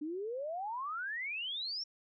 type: exponential sweep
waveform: sine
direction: up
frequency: 289.8 to 5588 Hz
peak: -36 dBFS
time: 0.01-1.84 s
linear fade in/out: 10 ms
effects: none

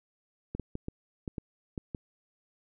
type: clicks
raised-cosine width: 3 ms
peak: -22 dBFS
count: 8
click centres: 0.55 / 0.597 / 0.754 / 0.884 / 1.278 / 1.382 / 1.778 / 1.948 s
effects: none

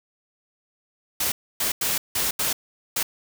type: noise bursts at uneven times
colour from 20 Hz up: white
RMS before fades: -24 dBFS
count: 6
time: 1.2-1.32 / 1.6-1.72 / 1.81-1.98 / 2.15-2.31 / 2.39-2.53 / 2.96-3.03 s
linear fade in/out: 5 ms
effects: none

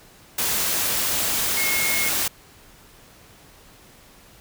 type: tone in noise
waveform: sine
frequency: 2164 Hz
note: C#7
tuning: 42 cents flat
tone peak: -24 dBFS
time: 1.57-2.09 s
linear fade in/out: 5 ms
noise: white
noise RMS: -23 dBFS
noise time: 0.38-2.28 s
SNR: -4 dB
effects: pink hiss -50 dBFS RMS until 4.4 s

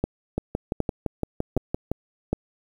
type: two click trains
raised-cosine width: 2 ms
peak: -9 / -11 dBFS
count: 4 / 10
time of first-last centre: 0.04-2.33 / 0.38-1.916 s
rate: 1.31 / 5.86 Hz
effects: 8-bit

